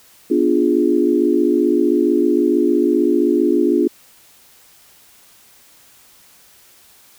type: chord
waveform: sine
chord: B diminished seventh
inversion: none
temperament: equal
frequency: 246.9 / 293.7 / 349.2 / 415.3 Hz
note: B3 / D4 / F4 / Ab4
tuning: 0 / 0 / 0 / 0 cents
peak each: -20 / -17 / -16 / -20 dBFS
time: 0.3-3.88 s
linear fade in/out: 10 ms
effects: white hiss -49 dBFS RMS until 7.18 s